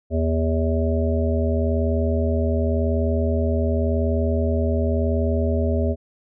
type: harmonic tone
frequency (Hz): 80.9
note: E2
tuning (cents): -32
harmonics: 1 / 3 / 5 / 7 / 8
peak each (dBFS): -20 / -25 / -27 / -28 / -29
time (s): 0.1-5.96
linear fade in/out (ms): 50
effects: none